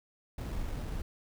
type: noise with sample-and-hold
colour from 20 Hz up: brown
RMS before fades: -36 dBFS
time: 0.38-1.02 s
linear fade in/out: 5 ms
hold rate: 4410 Hz
effects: none